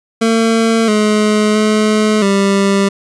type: tone with pitch steps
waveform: 25% pulse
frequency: 226.3 / 212.2 / 214.3 / 197.7 Hz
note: A3 / G#3 / A3 / G3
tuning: +49 / +38 / -45 / +15 cents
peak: -6 dBFS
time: 0.21-2.89 s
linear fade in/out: 10 ms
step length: 670 ms
effects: resampled to 22050 Hz